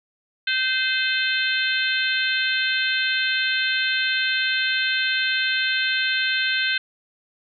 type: harmonic tone with a mistuned harmonic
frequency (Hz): 517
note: C5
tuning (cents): -21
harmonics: 3 / 4 / 5 / 6 / 7 / 8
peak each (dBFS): -23 / -30 / -27 / -28 / -28 / -30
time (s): 0.47-6.78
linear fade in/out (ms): 5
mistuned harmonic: 7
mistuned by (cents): -15
effects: none